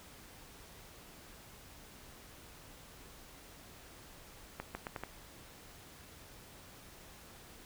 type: accelerating click train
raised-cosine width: 0.5 ms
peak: -24 dBFS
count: 5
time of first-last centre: 4.6-5.036 s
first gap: 150 ms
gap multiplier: 0.79
effects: pink hiss -55 dBFS RMS until 7.65 s